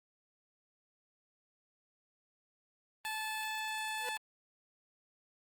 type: tone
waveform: 15% pulse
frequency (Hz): 870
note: A5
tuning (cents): -20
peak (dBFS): -30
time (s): 3.05-4.17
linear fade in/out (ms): 0
type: tone with exponential growth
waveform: sawtooth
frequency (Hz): 492.7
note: B4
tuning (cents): -4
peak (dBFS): -33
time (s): 3.96-4.09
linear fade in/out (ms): 1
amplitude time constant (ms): 28
effects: Opus 24 kbps